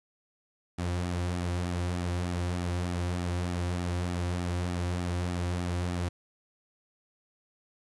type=tone with flanger; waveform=sawtooth; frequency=88.4 Hz; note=F2; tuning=22 cents sharp; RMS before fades=-31 dBFS; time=0.78-6.09 s; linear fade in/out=10 ms; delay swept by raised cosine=1.9 to 4.8 ms; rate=3.3 Hz; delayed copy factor=-0.5; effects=resampled to 24000 Hz + 10-bit